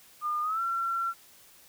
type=tone with pitch glide; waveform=sine; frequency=1211 to 1359.3 Hz; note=D#6 to F6; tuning=-47 to -47 cents; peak=-27 dBFS; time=0.21-1.14 s; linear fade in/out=50 ms; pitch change=+200 cents; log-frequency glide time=0.42-0.61 s; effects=white hiss -56 dBFS RMS until 1.68 s